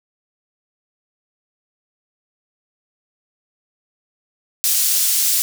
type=high-pass noise; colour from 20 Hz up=pink; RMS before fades=-17 dBFS; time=4.64-5.42 s; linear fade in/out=0 ms; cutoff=6300 Hz; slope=12 dB/octave; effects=none